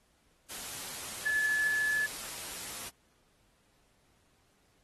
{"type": "tone in noise", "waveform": "sine", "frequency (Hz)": 1721, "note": "A6", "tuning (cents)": -39, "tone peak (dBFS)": -27, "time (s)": [1.25, 2.07], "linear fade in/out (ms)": 20, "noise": "white", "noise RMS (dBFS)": -41, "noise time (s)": [0.49, 2.9], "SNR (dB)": 11, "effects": ["pink hiss -70 dBFS RMS until 4.83 s", "AAC 32 kbps"]}